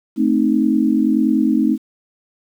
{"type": "chord", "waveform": "sine", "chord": "A diminished", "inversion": "none", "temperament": "equal", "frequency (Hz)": [220, 261.6, 311.1], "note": ["A3", "C4", "Eb4"], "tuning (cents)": [0, 0, 0], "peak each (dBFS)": -17, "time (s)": [0.16, 1.78], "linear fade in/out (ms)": 50, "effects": ["8-bit"]}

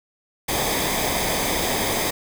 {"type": "noise with comb filter", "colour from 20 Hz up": "pink", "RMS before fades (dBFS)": -23, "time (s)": [0.48, 2.11], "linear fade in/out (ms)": 10, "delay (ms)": 0.71, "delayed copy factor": -0.6, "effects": []}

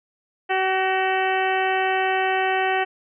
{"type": "harmonic tone with a mistuned harmonic", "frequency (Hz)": 379.2, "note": "F#4", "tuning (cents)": 43, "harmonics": [1, 2, 3, 4, 5, 6, 7, 8], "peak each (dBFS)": [-25, -22, -33, -29, -27, -33, -31, -35], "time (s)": [0.49, 2.85], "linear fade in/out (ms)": 20, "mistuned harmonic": 5, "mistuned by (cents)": -23, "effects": []}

